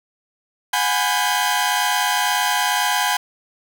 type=tone cluster; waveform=sawtooth; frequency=732 / 829 / 996 / 1596 / 3143 Hz; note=F#5 / G#5 / B5 / G6 / G7; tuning=-19 / -3 / +14 / +31 / +4 cents; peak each=-21 / -18 / -19 / -22 / -25 dBFS; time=0.73-3.17 s; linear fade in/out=5 ms; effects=none